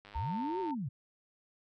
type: click train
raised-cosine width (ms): 0.3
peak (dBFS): -36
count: 68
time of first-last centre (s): 0.05-0.707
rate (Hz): 102
type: tone with vibrato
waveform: sine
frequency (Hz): 905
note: A5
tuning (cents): +48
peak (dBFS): -36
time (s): 0.14-0.75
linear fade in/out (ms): 20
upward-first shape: square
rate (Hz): 2.9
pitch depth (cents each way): 12
type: linear two-way sweep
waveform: sine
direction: up then down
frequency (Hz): 51.6 to 393 to 112.8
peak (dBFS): -34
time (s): 0.15-0.89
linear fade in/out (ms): 10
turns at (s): 0.6
effects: none